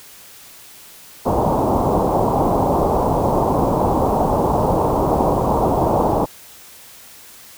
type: low-pass noise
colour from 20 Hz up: white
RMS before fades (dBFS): -17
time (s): 1.25-6.26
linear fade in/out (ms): 20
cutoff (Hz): 980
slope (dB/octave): 48
effects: white hiss -42 dBFS RMS until 7.57 s